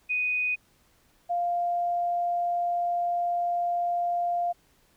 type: tone pair in turn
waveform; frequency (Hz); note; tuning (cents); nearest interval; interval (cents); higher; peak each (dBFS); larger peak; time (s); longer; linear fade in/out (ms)
sine; 2489 / 698.5; D#7 / F5; 0 / 0; octave + minor seventh; 2200; first; -24; neither; 0.09-0.56 / 1.29-4.53; second; 20
effects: pink hiss -64 dBFS RMS until 4.96 s